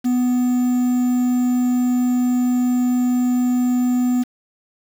triangle tone with quantisation, 248.2 Hz, B3, 9 cents sharp, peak -13 dBFS, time 0.04-4.24 s, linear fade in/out 20 ms, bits 6, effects none

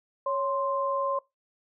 sine tone pair together, 554.4 / 1046.5 Hz, C#5 / C6, 0 / 0 cents, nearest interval major seventh, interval 1100 cents, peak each -28 dBFS, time 0.26-1.19 s, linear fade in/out 5 ms, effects noise-tail reverb RT60 0.2 s tail -22 dB re dry

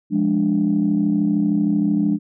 sine chord, D diminished, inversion first, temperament equal, 174.61 / 207.7 / 293.7 Hz, F3 / Ab3 / D4, 0 / 0 / 0 cents, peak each -22 / -18 / -19 dBFS, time 0.1-2.19 s, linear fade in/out 50 ms, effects tanh soft clip ceiling -8 dBFS

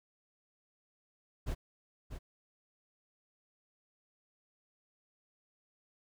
brown noise with echo, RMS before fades -35 dBFS, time 1.46-1.55 s, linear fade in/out 20 ms, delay 640 ms, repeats 1, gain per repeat -8 dB, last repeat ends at 2.19 s, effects none

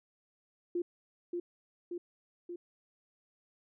sine tone with echo, 349.2 Hz, F4, in tune, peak -30 dBFS, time 0.75-0.82 s, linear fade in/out 5 ms, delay 580 ms, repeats 3, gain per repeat -3 dB, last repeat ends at 2.56 s, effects none

